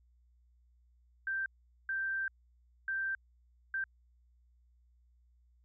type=tone bursts at uneven times; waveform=sine; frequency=1568 Hz; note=G6; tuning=in tune; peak=-32 dBFS; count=4; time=1.27-1.46 / 1.89-2.28 / 2.88-3.15 / 3.74-3.84 s; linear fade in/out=2 ms; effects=added 60 Hz sine -64 dBFS peak until 5.64 s